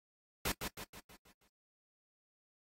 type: noise with echo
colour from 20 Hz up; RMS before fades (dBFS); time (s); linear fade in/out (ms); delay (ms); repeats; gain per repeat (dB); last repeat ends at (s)
pink; -35; 0.45-0.52; 5; 160; 6; -6; 1.48
effects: noise-tail reverb RT60 0.1 s tail -21 dB re dry + AAC 48 kbps